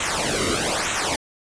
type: noise with flanger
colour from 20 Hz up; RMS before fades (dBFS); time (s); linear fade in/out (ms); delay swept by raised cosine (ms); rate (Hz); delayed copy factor
pink; -23; 0-1.16; 5; 0.2 to 1.2; 1.1; -0.8
effects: resampled to 22050 Hz